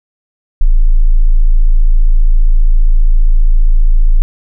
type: tone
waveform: sine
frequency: 27.5 Hz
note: A0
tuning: in tune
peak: -3 dBFS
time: 0.61-4.22 s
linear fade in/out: 0 ms
effects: none